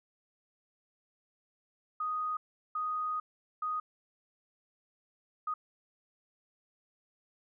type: tone bursts at uneven times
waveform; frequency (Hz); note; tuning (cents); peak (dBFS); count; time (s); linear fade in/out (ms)
sine; 1244.5; D#6; 0; -31; 4; 2-2.37 / 2.75-3.2 / 3.62-3.8 / 5.47-5.54; 5
effects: none